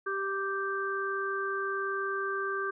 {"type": "harmonic tone", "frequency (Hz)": 391.6, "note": "G4", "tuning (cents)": -2, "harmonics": [1, 3, 4], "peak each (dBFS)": [-34, -34, -34], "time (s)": [0.06, 2.71], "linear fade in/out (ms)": 10, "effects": []}